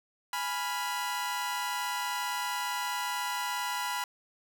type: chord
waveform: sawtooth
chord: F diminished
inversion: first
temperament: equal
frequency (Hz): 830.6 / 987.8 / 1396.9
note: Ab5 / Cb6 / F6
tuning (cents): 0 / 0 / 0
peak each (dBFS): -34 / -29 / -35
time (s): 0.33-4.04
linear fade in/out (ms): 2
effects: none